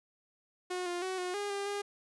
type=tone with pitch steps; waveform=sawtooth; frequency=362.8 / 351.7 / 374.6 / 361.7 / 407.9 / 400 / 406.1 Hz; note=F#4 / F4 / F#4 / F#4 / G#4 / G4 / G#4; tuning=-34 / +12 / +21 / -39 / -31 / +35 / -39 cents; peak=-30 dBFS; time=0.7-1.82 s; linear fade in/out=10 ms; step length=160 ms; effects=resampled to 24000 Hz